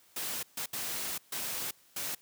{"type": "noise bursts at uneven times", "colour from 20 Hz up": "white", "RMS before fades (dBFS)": -36, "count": 5, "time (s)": [[0.16, 0.43], [0.57, 0.66], [0.73, 1.18], [1.32, 1.71], [1.96, 2.15]], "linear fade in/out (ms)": 5, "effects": ["white hiss -63 dBFS RMS until 2.21 s", "high-pass 80 Hz 12 dB/octave"]}